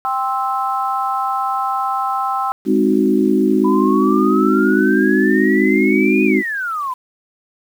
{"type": "harmonic tone", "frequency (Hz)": 262.3, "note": "C4", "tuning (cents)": 4, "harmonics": [3, 4, 5], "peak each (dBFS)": [-20, -22, -21], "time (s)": [0.05, 2.52], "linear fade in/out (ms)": 0}
{"type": "chord", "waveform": "sine", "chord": "Ab dominant seventh", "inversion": "none", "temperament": "equal with one note detuned", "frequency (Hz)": [206, 261.6, 311.1, 370], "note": ["Ab3", "C4", "Eb4", "Gb4"], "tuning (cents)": [-14, 0, 0, 0], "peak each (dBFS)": -17, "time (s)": [2.65, 6.43], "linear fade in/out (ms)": 50}
{"type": "exponential two-way sweep", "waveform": "sine", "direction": "up then down", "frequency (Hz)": [987.8, 2489, 987.8], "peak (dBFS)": -19, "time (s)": [3.64, 6.94], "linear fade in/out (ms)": 10, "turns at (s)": 6.24}
{"effects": ["7-bit"]}